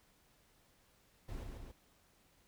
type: noise with echo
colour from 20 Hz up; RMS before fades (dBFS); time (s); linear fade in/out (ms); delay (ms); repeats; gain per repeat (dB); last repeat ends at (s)
brown; -44; 1.28-1.44; 10; 140; 2; -3; 1.72
effects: pink hiss -70 dBFS RMS until 2.47 s